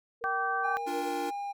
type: tone with pitch glide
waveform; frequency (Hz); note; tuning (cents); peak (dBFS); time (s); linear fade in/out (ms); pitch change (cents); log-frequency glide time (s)
sine; 466.2 to 474.3; A#4 to A#4; 0 to +30; -39; 0.21-1.09; 10; +30; 0.75-0.96
type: harmonic tone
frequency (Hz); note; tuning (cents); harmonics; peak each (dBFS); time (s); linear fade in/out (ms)
386.9; G4; -23; 2 / 3 / 4; -32 / -32 / -32; 0.24-0.77; 0
type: tone with vibrato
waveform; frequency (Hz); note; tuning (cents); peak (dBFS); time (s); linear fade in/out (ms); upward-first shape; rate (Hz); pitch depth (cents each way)
triangle; 804; G5; +44; -31; 0.63-1.53; 20; sine; 1.7; 9
type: chord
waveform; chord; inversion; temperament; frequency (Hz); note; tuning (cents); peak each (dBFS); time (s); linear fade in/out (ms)
square; Bb major; first; equal; 293.7 / 349.2 / 466.2; D4 / F4 / Bb4; 0 / 0 / 0; -38; 0.86-1.31; 20
effects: none